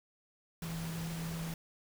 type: tone in noise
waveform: sine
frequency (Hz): 164.81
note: E3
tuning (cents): 0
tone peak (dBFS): -37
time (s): 0.62-1.54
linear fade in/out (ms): 2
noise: pink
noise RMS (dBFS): -45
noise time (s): 0.62-1.54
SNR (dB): +5
effects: none